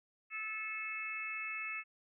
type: harmonic tone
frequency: 435.6 Hz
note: A4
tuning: 17 cents flat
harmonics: 3 / 4 / 5 / 6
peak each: -47 / -49 / -42 / -41 dBFS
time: 0.3-1.84 s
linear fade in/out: 50 ms
effects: none